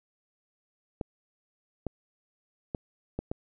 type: clicks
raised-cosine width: 2 ms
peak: -18 dBFS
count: 5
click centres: 1.012 / 1.867 / 2.748 / 3.19 / 3.315 s
effects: none